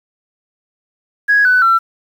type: tone with pitch steps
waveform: sine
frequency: 1661.2 / 1497.2 / 1349.3 Hz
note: G#6 / F#6 / E6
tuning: 0 / +20 / +40 cents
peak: -7 dBFS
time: 1.28-1.79 s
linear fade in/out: 20 ms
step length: 170 ms
effects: tanh soft clip ceiling -3 dBFS + 7-bit